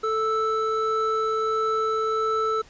triangle tone pair together, 440 / 1318.5 Hz, A4 / E6, 0 / 0 cents, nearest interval octave + perfect fifth, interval 1900 cents, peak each -23 / -22 dBFS, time 0.03-2.62 s, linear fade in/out 10 ms, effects pink hiss -52 dBFS RMS until 2.69 s + resampled to 16000 Hz

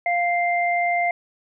sine tone pair together, 698.5 / 2093 Hz, F5 / C7, 0 / 0 cents, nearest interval octave + perfect fifth, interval 1900 cents, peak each -20 / -23 dBFS, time 0.06-1.11 s, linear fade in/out 2 ms, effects none

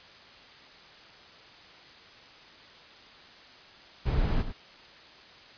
brown noise with echo, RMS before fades -26 dBFS, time 4.05-4.43 s, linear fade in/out 20 ms, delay 100 ms, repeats 1, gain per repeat -10 dB, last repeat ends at 4.53 s, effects white hiss -51 dBFS RMS until 5.57 s + resampled to 11025 Hz

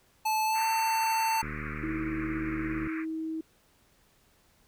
square tone with pitch glide, 870 to 893.9 Hz, A5 to A5, -20 to +27 cents, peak -26 dBFS, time 0.25-1.42 s, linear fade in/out 10 ms, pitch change +47 cents, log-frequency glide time 0.45-0.65 s
white band-pass noise, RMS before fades -41 dBFS, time 0.53-3.06 s, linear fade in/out 50 ms, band 1100 to 2400 Hz, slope 96 dB/octave
click train, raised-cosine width 3 ms, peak -27 dBFS, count 110, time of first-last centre 1.43-2.872 s, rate 75.6 Hz
sine tone, 319.6 Hz, D#4, 47 cents sharp, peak -31 dBFS, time 1.83-3.41 s, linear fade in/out 5 ms
effects pink hiss -65 dBFS RMS until 4.67 s

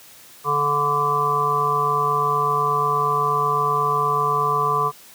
harmonic tone, 145.3 Hz, D3, 18 cents flat, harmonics 1 / 3 / 5 / 7 / 8, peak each -29 / -26 / -31 / -22 / -20 dBFS, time 0.44-4.92 s, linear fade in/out 50 ms, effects white hiss -46 dBFS RMS until 5.14 s + high-pass 80 Hz 12 dB/octave

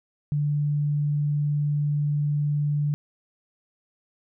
sine tone, 146.83 Hz, D3, in tune, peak -21 dBFS, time 0.32-2.94 s, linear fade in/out 0 ms, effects none

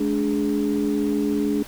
sine tone cluster, 212.2 / 289.9 / 416.3 Hz, G#3 / D4 / G#4, +38 / -22 / +4 cents, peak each -24 / -21 / -26 dBFS, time 0-1.63 s, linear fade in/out 5 ms, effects tanh soft clip ceiling -12 dBFS + pink hiss -41 dBFS RMS until 1.67 s

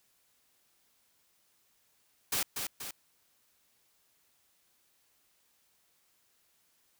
white noise with echo, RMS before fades -31 dBFS, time 2.32-2.43 s, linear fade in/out 5 ms, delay 240 ms, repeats 2, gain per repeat -5 dB, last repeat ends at 2.91 s, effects white hiss -71 dBFS RMS until 6.99 s

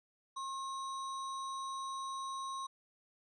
sine tone with sample-and-hold, 1075 Hz, C6, 47 cents sharp, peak -38 dBFS, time 0.36-2.67 s, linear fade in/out 10 ms, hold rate 4900 Hz, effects resampled to 22050 Hz

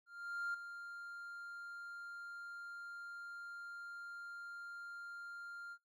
triangle tone with ADSR envelope, 1396.9 Hz, F6, in tune, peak -34 dBFS, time 0.06-5.78 s, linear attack 480 ms, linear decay 7 ms, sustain -11 dB, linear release 60 ms, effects noise-tail reverb RT60 0.2 s tail -24 dB re dry + tanh soft clip ceiling -31 dBFS

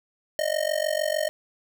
square tone with amplitude modulation, 616 Hz, D#5, 17 cents flat, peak -20 dBFS, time 0.39-1.29 s, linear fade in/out 0 ms, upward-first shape sine, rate 46.6 Hz, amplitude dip 95%, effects none

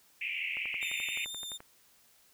white band-pass noise, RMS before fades -36 dBFS, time 0.21-1.25 s, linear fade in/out 2 ms, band 2100 to 2800 Hz, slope 96 dB/octave
click train, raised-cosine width 0.5 ms, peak -32 dBFS, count 13, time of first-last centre 0.57-1.604 s, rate 11.6 Hz
sawtooth tone with vibrato, 3605 Hz, A7, 41 cents sharp, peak -36 dBFS, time 0.81-1.58 s, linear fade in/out 20 ms, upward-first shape triangle, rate 10 Hz, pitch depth 17 cents each way
effects white hiss -64 dBFS RMS until 2.33 s

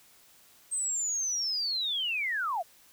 sine linear sweep, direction down, 8372 to 619 Hz, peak -28 dBFS, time 0.71-2.63 s, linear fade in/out 20 ms, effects white hiss -59 dBFS RMS until 2.92 s

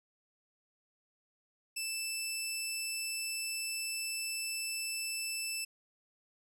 15% pulse tone, 2644 Hz, E7, 5 cents sharp, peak -28 dBFS, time 1.76-5.65 s, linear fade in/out 10 ms, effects none

